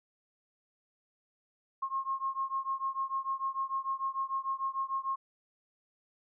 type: beating tone pair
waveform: sine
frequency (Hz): 1073 / 1079.7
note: C6 / C#6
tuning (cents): +43 / -46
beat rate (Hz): 6.7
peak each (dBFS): -34 / -35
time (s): 1.82-5.16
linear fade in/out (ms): 10
effects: none